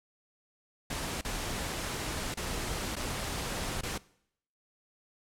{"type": "noise with dropouts", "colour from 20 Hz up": "pink", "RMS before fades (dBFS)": -35, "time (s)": [0.9, 3.98], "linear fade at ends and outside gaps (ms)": 5, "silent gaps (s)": [[1.212, 1.247], [2.342, 2.371], [2.956, 2.964], [3.811, 3.832]], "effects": ["noise-tail reverb RT60 0.7 s tail -21 dB re dry", "low-pass 11000 Hz 12 dB/octave"]}